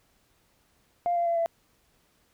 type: tone with pitch steps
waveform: sine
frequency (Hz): 698.5 / 688.9 / 679.4 / 670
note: F5 / F5 / F5 / E5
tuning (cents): 0 / -24 / -48 / +28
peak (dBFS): -22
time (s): 1.06-1.46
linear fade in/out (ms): 0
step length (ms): 100
effects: tanh soft clip ceiling -18 dBFS + pink hiss -67 dBFS RMS until 2.33 s